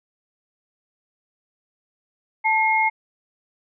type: tone pair together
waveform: sine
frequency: 880 / 2146 Hz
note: A5 / C7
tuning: 0 / +43 cents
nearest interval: octave + minor third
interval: 1543 cents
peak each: -19 dBFS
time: 2.44-2.9 s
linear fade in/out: 20 ms
effects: none